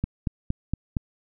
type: click train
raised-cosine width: 5 ms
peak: -12 dBFS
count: 5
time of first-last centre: 0.04-0.968 s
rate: 4.31 Hz
effects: none